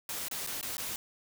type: noise with dropouts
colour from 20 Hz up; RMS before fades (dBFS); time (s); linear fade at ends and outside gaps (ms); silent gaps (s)
white; -37; 0.09-0.96; 1; 0.284-0.312 / 0.465-0.472 / 0.612-0.628 / 0.769-0.78
effects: none